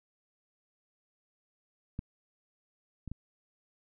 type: clicks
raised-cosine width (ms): 5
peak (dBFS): -23 / -28 / -26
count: 3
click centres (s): 1.991 / 3.077 / 3.116
effects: none

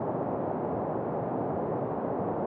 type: band-pass noise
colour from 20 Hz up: white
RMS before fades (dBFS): -31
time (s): 0-2.46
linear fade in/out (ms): 5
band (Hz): 110 to 770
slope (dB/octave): 24
effects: none

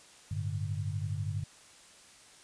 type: chord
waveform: sine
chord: G suspended second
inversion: none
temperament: just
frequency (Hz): 98 / 110.25 / 147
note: G2 / A2 / D3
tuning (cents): 0 / +4 / +2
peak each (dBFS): -34 / -38 / -37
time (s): 0.31-1.44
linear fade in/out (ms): 5
effects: white hiss -56 dBFS RMS until 2.43 s + resampled to 22050 Hz

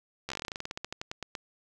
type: slowing click train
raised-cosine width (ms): 0.2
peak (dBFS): -18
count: 22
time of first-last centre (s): 0.29-1.352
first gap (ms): 13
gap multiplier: 1.12
effects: none

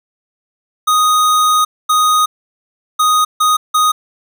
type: tone bursts at uneven times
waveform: square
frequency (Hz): 1244.5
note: D#6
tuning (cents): 0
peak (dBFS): -10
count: 5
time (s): 0.87-1.65 / 1.89-2.26 / 2.99-3.25 / 3.4-3.57 / 3.74-3.92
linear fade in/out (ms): 10
effects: none

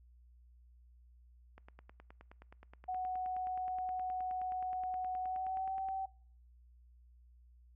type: click train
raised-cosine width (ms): 0.5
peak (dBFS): -39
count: 42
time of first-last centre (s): 1.58-5.887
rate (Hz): 9.52
type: tone with pitch glide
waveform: sine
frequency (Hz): 740 to 767.9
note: F#5 to G5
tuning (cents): 0 to -36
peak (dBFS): -35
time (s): 2.88-6.06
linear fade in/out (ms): 10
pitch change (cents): +64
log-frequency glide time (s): 5.2-5.76
effects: noise-tail reverb RT60 0.5 s tail -24 dB re dry + added 60 Hz sine -59 dBFS peak until 7.75 s

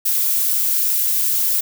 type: noise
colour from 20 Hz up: violet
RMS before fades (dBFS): -18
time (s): 0.05-1.61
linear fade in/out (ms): 10
effects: none

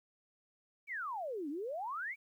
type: exponential two-way sweep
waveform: sine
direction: down then up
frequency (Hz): 2378 to 273.6 to 2378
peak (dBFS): -37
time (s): 0.87-2.16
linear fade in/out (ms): 50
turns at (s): 1.49
effects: 12-bit

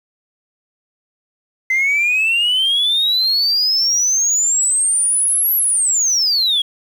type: exponential two-way sweep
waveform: sine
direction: up then down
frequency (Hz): 2049 to 11840 to 3262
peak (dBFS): -11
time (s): 1.7-6.62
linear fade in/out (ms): 5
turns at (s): 5.55
effects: tanh soft clip ceiling -11 dBFS + 7-bit

